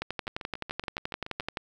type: two click trains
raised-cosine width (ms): 0.3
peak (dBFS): -22 / -15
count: 9 / 19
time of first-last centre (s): 0.27-1.406 / 0.02-1.572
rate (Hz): 7.04 / 11.6
effects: 9-bit